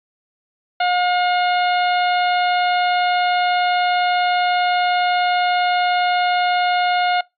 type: harmonic tone with a mistuned harmonic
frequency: 717 Hz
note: F5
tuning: 45 cents sharp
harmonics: 1 / 2 / 3 / 4 / 5 / 6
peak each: -16 / -22 / -26 / -28 / -30 / -32 dBFS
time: 0.8-7.21 s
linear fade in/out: 5 ms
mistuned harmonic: 6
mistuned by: -37 cents
effects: noise-tail reverb RT60 0.2 s tail -24 dB re dry + MP3 48 kbps